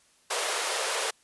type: high-pass noise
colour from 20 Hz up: pink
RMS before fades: -29 dBFS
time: 0.3-1.11 s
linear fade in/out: 10 ms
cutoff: 420 Hz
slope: 48 dB/octave
effects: white hiss -63 dBFS RMS until 1.23 s + resampled to 24000 Hz